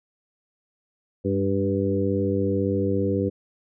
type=harmonic tone with a mistuned harmonic; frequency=98 Hz; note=G2; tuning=in tune; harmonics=1 / 2 / 3 / 4 / 5; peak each=-27 / -27 / -27 / -27 / -27 dBFS; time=1.24-3.3 s; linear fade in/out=20 ms; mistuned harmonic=2; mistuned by=+31 cents; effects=none